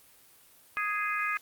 harmonic tone, 415.3 Hz, G#4, in tune, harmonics 3 / 4 / 5 / 6, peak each -32 / -33 / -34 / -35 dBFS, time 0.77-1.37 s, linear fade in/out 0 ms, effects white hiss -58 dBFS RMS until 1.41 s + Opus 32 kbps

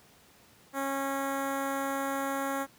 10% pulse tone with notch filter, 273.8 Hz, C#4, 21 cents flat, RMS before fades -32 dBFS, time 0.73-2.67 s, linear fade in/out 50 ms, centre 4400 Hz, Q 0.9, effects pink hiss -59 dBFS RMS until 2.78 s + high-pass 80 Hz 12 dB/octave

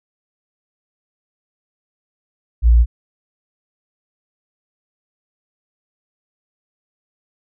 sine tone, 58.2 Hz, A#1, 2 cents flat, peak -6 dBFS, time 2.62-2.86 s, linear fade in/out 50 ms, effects tanh soft clip ceiling -3 dBFS

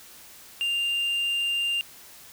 triangle tone, 2794 Hz, F7, in tune, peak -22 dBFS, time 0.61-1.81 s, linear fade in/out 0 ms, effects white hiss -48 dBFS RMS until 2.32 s

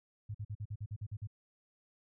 sine tone bursts, 104.7 Hz, G#2, 15 cents sharp, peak -37 dBFS, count 10, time 0.29-1.273 s, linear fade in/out 10 ms, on 56 ms, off 47 ms, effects none

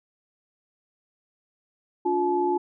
sine tone cluster, 288.7 / 354.6 / 860 Hz, D4 / F4 / A5, -30 / +26 / -40 cents, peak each -31 / -23 / -25 dBFS, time 2.05-2.58 s, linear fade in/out 10 ms, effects none

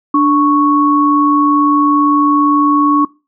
sine tone pair together, 293.7 / 1108.7 Hz, D4 / C#6, 0 / 0 cents, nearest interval octave + major seventh, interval 2300 cents, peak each -10 dBFS, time 0.14-3.05 s, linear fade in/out 5 ms, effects noise-tail reverb RT60 0.3 s tail -23 dB re dry

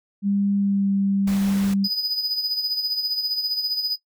sine tone with pitch glide, 200.1 to 197.12 Hz, G3 to G3, +36 to +10 cents, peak -18 dBFS, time 0.22-1.88 s, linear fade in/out 50 ms, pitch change -26 cents, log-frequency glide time 0.56-0.9 s
pink noise, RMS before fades -35 dBFS, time 1.27-1.74 s, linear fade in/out 5 ms
triangle tone with tremolo, 4977 Hz, D#8, in tune, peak -18 dBFS, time 1.84-3.96 s, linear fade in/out 5 ms, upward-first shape sine, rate 15 Hz, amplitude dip 55%
effects noise-tail reverb RT60 0.1 s tail -19 dB re dry

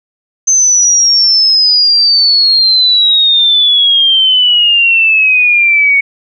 sine exponential sweep, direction down, 6260 to 2217 Hz, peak -5 dBFS, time 0.47-6.01 s, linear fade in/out 10 ms, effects none

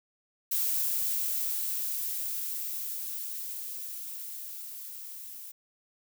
violet noise with level ramp, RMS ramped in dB -28 to -44 dBFS, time 0.51-5.52 s, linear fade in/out 10 ms, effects none

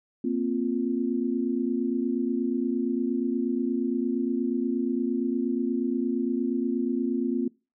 sine chord, Bb suspended second, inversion none, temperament equal, 233.1 / 261.6 / 349.2 Hz, Bb3 / C4 / F4, 0 / 0 / 0 cents, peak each -28 / -27 / -30 dBFS, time 0.24-7.48 s, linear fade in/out 5 ms, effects noise-tail reverb RT60 0.3 s tail -24 dB re dry

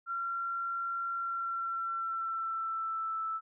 sine tone with pitch glide, 1370 to 1318 Hz, F6 to E6, -34 to -1 cents, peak -32 dBFS, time 0.06-3.41 s, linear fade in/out 50 ms, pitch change -67 cents, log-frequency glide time 1.13-3.26 s, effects none

